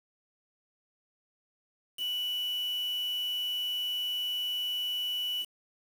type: tone with quantisation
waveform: sine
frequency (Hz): 2960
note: F#7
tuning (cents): 0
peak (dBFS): -30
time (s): 1.97-5.46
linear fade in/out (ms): 50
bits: 7
effects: none